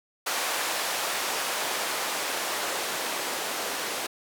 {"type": "noise with band-pass filter sweep", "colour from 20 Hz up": "blue", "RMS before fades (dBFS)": -30, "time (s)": [0.26, 4.07], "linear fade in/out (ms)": 10, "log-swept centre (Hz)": [690, 460], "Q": 0.84, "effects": []}